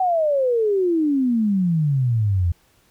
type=exponential sweep; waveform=sine; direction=down; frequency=764 to 83.1 Hz; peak=-16 dBFS; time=0-2.52 s; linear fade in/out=5 ms; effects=pink hiss -59 dBFS RMS until 2.9 s